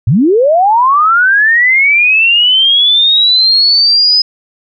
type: linear sweep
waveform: sine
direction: up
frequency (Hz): 91.9 to 5060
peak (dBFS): -5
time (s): 0.07-4.22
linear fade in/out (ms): 5
effects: none